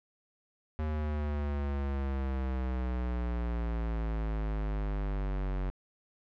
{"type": "exponential sweep", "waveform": "square", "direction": "down", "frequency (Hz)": [77.78, 46.48], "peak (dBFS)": -31, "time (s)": [0.79, 5.7], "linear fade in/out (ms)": 0, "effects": ["low-pass 2000 Hz 12 dB/octave", "12-bit"]}